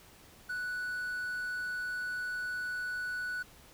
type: tone with quantisation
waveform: triangle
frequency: 1480 Hz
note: F#6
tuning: in tune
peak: -32 dBFS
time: 0.49-3.43 s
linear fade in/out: 10 ms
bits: 10
effects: pink hiss -57 dBFS RMS until 3.73 s

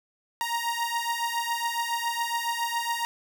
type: beating tone pair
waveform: sawtooth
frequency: 932.3 / 939.5 Hz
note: A#5 / A#5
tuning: 0 / +13 cents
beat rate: 7.2 Hz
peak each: -26 dBFS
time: 0.41-3.05 s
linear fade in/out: 0 ms
effects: none

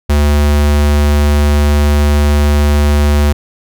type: tone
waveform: square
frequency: 73.3 Hz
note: D2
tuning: 3 cents flat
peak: -8 dBFS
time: 0.09-3.33 s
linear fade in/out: 10 ms
effects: none

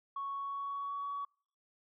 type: tone with pitch glide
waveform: sine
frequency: 1108.7 to 1129.4 Hz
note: C#6 to C#6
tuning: 0 to +32 cents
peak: -35 dBFS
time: 0.16-1.25 s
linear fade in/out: 5 ms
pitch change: +32 cents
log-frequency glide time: 0.29-1.11 s
effects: noise-tail reverb RT60 0.5 s tail -26 dB re dry + tanh soft clip ceiling -31 dBFS

